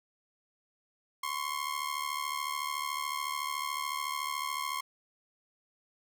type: ring-modulated tone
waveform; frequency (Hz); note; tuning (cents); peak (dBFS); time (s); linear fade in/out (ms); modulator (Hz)
sawtooth; 1069; C6; +37; -26; 1.23-4.81; 5; 36.9
effects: none